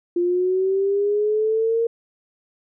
sine linear sweep, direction up, 346.3 to 464.2 Hz, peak -17 dBFS, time 0.16-1.87 s, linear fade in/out 5 ms, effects none

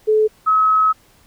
sine tone pair in turn, 431.4 / 1282.3 Hz, A4 / E6, -34 / -48 cents, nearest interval octave + perfect fifth, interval 1886 cents, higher second, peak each -11 dBFS, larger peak neither, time 0.07-0.28 / 0.46-0.93 s, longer second, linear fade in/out 20 ms, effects pink hiss -53 dBFS RMS until 1.26 s

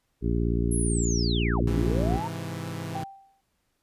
harmonic tone, 58 Hz, A#1, 8 cents flat, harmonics 1 / 2 / 3 / 4 / 5 / 6 / 7, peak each -26 / -29 / -31 / -32 / -33 / -34 / -34 dBFS, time 0.21-2.21 s, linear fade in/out 50 ms
sine linear two-way sweep, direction down then up, 11175 to 87.31 to 938 Hz, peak -30 dBFS, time 0.71-2.28 s, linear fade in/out 10 ms, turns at 1.64 s
sawtooth chord, Ab augmented, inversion none, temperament equal with one note detuned, 103.83 / 131.65 / 164.81 Hz, Ab2 / C3 / E3, 0 / +11 / 0 cents, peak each -33 / -34 / -31 dBFS, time 1.67-3.04 s, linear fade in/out 5 ms
sine tone with exponential decay, 783 Hz, G5, 2 cents flat, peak -29 dBFS, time 2.95-3.41 s, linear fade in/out 5 ms, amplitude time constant 100 ms
effects pink hiss -74 dBFS RMS until 3.82 s + resampled to 32000 Hz

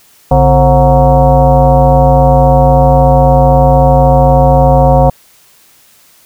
sine tone with frequency modulation, 337.4 Hz, E4, 40 cents sharp, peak -3 dBFS, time 0.31-5.1 s, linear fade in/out 5 ms, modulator 197 Hz, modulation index 2.5, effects white hiss -45 dBFS RMS until 6.25 s

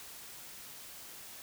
silence, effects white hiss -49 dBFS RMS until 1.42 s

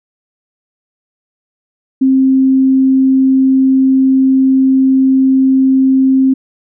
sine tone, 264.7 Hz, C4, 20 cents sharp, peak -6 dBFS, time 2.01-6.34 s, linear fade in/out 10 ms, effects none

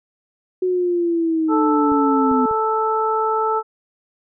sine linear sweep, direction down, 370 to 252.9 Hz, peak -16 dBFS, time 0.62-2.46 s, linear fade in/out 5 ms
harmonic tone, 439.2 Hz, A4, 3 cents flat, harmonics 1 / 2 / 3, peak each -21 / -21 / -21 dBFS, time 1.48-3.63 s, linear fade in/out 50 ms
clicks, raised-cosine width 5 ms, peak -25 dBFS, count 3, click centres 1.919 / 2.314 / 2.512 s
effects none

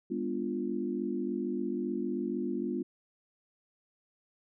sine chord, G# diminished seventh, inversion none, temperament equal with one note detuned, 203.3 / 246.9 / 293.7 / 349.2 Hz, G#3 / B3 / D4 / F4, -37 / 0 / 0 / 0 cents, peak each -37 / -35 / -38 / -35 dBFS, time 0.1-2.83 s, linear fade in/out 10 ms, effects none

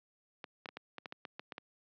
clicks, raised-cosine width 0.3 ms, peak -26 dBFS, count 11, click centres 0.442 / 0.658 / 0.689 / 0.77 / 0.983 / 1.058 / 1.124 / 1.252 / 1.395 / 1.522 / 1.581 s, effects high-pass 200 Hz 12 dB/octave + low-pass 5000 Hz 12 dB/octave

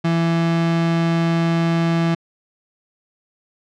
35% pulse tone, 166.7 Hz, E3, 20 cents sharp, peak -14 dBFS, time 0.04-2.15 s, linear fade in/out 10 ms, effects low-pass 4000 Hz 12 dB/octave

